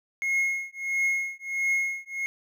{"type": "tone with tremolo", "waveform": "triangle", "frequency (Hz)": 2160, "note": "C#7", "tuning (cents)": -45, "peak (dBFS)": -19, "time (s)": [0.22, 2.26], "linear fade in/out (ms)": 0, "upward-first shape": "triangle", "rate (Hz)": 1.5, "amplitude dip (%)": 100, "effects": []}